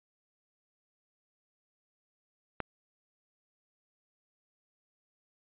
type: click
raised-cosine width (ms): 0.5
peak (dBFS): -17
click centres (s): 2.603
effects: resampled to 8000 Hz